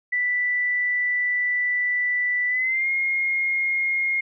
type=tone with pitch glide; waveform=sine; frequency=1975.5 to 2142 Hz; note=B6 to C7; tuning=0 to +40 cents; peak=-20 dBFS; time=0.12-4.21 s; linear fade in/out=10 ms; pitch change=+140 cents; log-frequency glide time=2.48-2.89 s; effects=none